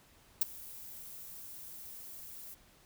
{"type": "noise with ADSR envelope", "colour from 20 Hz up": "violet", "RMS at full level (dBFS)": -25, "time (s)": [0.41, 2.55], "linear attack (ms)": 8, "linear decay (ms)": 15, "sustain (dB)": -23, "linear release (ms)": 18, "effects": ["pink hiss -63 dBFS RMS until 2.85 s"]}